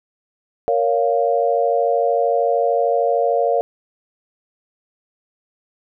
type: chord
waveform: sine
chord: Bb minor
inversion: none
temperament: just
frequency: 466.2 / 559.4 / 699.2 Hz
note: Bb4 / Db5 / F5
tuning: 0 / +16 / +2 cents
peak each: -19 dBFS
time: 0.68-3.61 s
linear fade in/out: 0 ms
effects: none